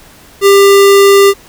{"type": "tone", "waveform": "square", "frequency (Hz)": 397.4, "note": "G4", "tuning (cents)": 24, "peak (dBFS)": -3, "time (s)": [0.41, 1.34], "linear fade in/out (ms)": 50, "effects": ["pink hiss -39 dBFS RMS until 1.48 s"]}